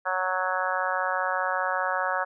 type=harmonic tone; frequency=185 Hz; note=F#3; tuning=in tune; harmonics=3 / 4 / 5 / 6 / 7 / 8 / 9; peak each=-32 / -32 / -32 / -32 / -32 / -32 / -32 dBFS; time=0.05-2.25 s; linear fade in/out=20 ms; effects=none